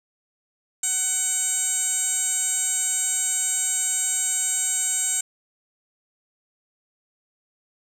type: tone with band-pass filter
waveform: 15% pulse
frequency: 751 Hz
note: F#5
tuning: 26 cents sharp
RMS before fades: -24 dBFS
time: 0.83-5.21 s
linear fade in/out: 5 ms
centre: 7900 Hz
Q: 5.8
effects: none